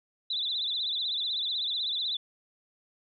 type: tone with vibrato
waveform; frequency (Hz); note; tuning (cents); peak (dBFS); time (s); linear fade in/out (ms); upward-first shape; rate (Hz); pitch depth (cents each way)
sine; 3729; A#7; 0; -28; 0.3-2.17; 5; sine; 16; 140
effects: none